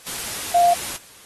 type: tone in noise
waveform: sine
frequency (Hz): 698.5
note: F5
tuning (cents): 0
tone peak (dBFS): -12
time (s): 0.54-0.74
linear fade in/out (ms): 10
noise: white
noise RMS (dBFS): -29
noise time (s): 0.06-0.97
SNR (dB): +14
effects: white hiss -46 dBFS RMS until 1.25 s + AAC 32 kbps